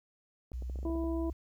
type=clicks; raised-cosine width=2 ms; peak=-34 dBFS; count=10; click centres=0.518 / 0.623 / 0.698 / 0.758 / 0.789 / 0.83 / 0.862 / 0.898 / 0.956 / 1.04 s
type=tone with pitch glide; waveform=sine; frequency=61.74 to 65.41 Hz; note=B1 to C2; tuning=0 to 0 cents; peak=-35 dBFS; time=0.53-1.33 s; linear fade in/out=10 ms; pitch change=+100 cents; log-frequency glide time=0.63-0.89 s
type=harmonic tone; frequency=329.8 Hz; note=E4; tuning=1 cent sharp; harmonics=1 / 2 / 3; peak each=-32 / -42 / -47 dBFS; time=0.85-1.3 s; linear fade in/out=2 ms
effects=11-bit